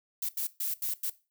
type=noise bursts at uneven times; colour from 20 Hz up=violet; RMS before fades=-32 dBFS; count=5; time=0.22-0.29 / 0.37-0.47 / 0.6-0.74 / 0.82-0.94 / 1.03-1.1 s; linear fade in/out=5 ms; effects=noise-tail reverb RT60 0.3 s tail -18 dB re dry